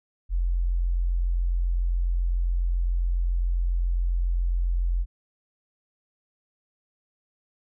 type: tone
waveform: sine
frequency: 43.66 Hz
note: F1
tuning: in tune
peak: -21 dBFS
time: 0.29-5.06 s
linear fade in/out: 50 ms
effects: none

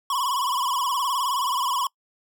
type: tone with vibrato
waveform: square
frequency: 1046.5 Hz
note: C6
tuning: in tune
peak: -23 dBFS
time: 0.1-1.87 s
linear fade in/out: 2 ms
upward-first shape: sine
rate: 19 Hz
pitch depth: 130 cents each way
effects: noise-tail reverb RT60 0.1 s tail -25 dB re dry

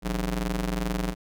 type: ring-modulated tone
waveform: sawtooth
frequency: 116.54 Hz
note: A#2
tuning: in tune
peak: -19 dBFS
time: 0.02-1.15 s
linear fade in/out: 50 ms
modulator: 69.5 Hz
effects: none

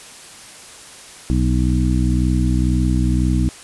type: harmonic tone with a mistuned harmonic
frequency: 62 Hz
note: B1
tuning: 7 cents sharp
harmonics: 1 / 2 / 3 / 4 / 5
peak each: -17 / -20 / -22 / -23 / -24 dBFS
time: 1.3-3.49 s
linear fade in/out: 0 ms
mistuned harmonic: 5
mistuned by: +17 cents
effects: white hiss -39 dBFS RMS until 3.63 s + resampled to 24000 Hz

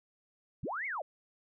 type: linear two-way sweep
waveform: sine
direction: up then down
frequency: 61.2 to 2265 to 512 Hz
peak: -34 dBFS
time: 0.63-1.02 s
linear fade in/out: 5 ms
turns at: 0.86 s
effects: none

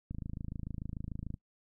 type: click train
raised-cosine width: 5 ms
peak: -27 dBFS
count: 34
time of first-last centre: 0.11-1.341 s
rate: 26.8 Hz
effects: noise-tail reverb RT60 0.1 s tail -23 dB re dry

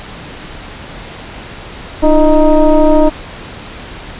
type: tone with frequency modulation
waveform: sine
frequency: 300.3 Hz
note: D4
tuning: 39 cents sharp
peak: -4 dBFS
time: 2.02-3.1 s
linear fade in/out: 20 ms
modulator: 317 Hz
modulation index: 1.5
effects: pink hiss -29 dBFS RMS until 4.19 s + resampled to 8000 Hz

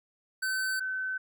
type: tone pair in turn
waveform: square / sine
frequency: 1529 / 1523.4 Hz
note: G6 / G6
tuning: -44 / -50 cents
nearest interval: unison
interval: 6 cents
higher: first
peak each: -29 / -30 dBFS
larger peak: first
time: 0.42-0.8 / 0.8-1.18 s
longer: neither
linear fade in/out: 10 ms
effects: none

